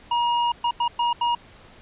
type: tone bursts at uneven times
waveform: square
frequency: 952 Hz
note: A#5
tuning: 36 cents sharp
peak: -20 dBFS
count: 5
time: 0.11-0.52 / 0.64-0.71 / 0.8-0.88 / 0.99-1.13 / 1.21-1.35 s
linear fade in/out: 5 ms
effects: pink hiss -49 dBFS RMS until 1.81 s + resampled to 8000 Hz